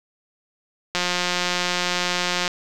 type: click train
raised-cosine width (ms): 0.2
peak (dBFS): -5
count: 273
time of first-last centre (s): 0.95-2.478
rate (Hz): 178
effects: none